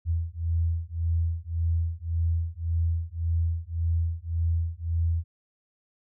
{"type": "beating tone pair", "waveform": "sine", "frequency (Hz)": [82.41, 84.21], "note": ["E2", "E2"], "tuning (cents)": [0, 37], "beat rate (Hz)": 1.8, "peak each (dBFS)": -27, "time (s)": [0.05, 5.24], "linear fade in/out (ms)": 50, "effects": []}